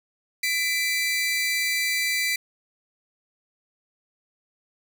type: tone pair together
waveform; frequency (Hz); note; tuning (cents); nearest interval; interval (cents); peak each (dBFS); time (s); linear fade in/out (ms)
sawtooth; 2003 / 2340; B6 / D7; +24 / -7; minor third; 269; -22; 0.43-2.36; 5
effects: none